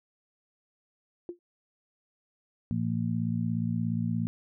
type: tone with exponential decay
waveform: sine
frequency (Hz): 349.2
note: F4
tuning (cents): 0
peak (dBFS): -30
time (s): 1.29-1.39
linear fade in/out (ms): 1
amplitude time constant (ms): 20
type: harmonic tone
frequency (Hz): 57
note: A#1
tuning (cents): -38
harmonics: 2 / 3 / 4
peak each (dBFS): -31 / -31 / -31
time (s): 2.71-4.27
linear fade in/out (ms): 0
effects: none